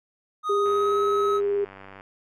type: tone with pitch glide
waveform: triangle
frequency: 1244.5 to 1280.2 Hz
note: D#6 to D#6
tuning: 0 to +49 cents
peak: -22 dBFS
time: 0.43-1.41 s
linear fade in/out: 50 ms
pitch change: +49 cents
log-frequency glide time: 0.57-1 s
type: tone with vibrato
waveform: sine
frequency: 404 Hz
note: G#4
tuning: 48 cents flat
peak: -21 dBFS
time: 0.49-1.65 s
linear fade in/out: 10 ms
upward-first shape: triangle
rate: 19 Hz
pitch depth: 16 cents each way
type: click train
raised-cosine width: 0.5 ms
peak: -28 dBFS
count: 132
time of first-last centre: 0.66-2.009 s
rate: 97.1 Hz
effects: none